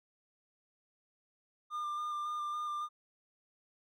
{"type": "tone with vibrato", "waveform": "triangle", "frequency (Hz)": 1201, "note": "D6", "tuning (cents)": 38, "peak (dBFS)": -33, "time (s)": [1.7, 2.89], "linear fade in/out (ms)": 50, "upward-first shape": "square", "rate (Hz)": 3.6, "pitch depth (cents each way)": 14, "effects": []}